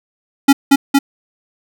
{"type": "tone with echo", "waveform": "square", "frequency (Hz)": 277.2, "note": "C#4", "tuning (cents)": 0, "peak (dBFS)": -4, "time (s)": [0.48, 0.53], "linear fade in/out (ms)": 10, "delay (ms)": 230, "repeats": 2, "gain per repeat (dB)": -2, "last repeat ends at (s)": 0.99, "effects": []}